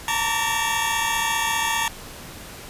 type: tone cluster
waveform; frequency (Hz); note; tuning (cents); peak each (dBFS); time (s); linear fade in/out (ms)
20% pulse; 894 / 929 / 1153 / 3298; A5 / A#5 / D6 / G#7; +27 / -6 / -32 / -13; -20 / -21 / -24 / -24; 0.08-1.88; 2
effects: pink hiss -39 dBFS RMS until 2.69 s + resampled to 32000 Hz